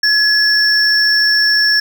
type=tone pair together; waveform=triangle; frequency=1696 / 5427 Hz; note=G#6 / E8; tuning=+36 / +49 cents; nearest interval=octave + minor sixth; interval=2013 cents; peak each=-11 dBFS; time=0.03-1.8 s; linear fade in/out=5 ms; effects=7-bit